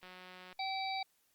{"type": "click train", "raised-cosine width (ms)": 0.3, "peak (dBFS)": -36, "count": 92, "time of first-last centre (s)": [0.03, 0.527], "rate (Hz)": 183}
{"type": "harmonic tone", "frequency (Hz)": 770, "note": "G5", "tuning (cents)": -31, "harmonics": [1, 3, 5, 6], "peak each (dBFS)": [-37, -42, -44, -45], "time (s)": [0.59, 1.03], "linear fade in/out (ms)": 5}
{"effects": ["white hiss -74 dBFS RMS until 1.34 s", "Opus 48 kbps"]}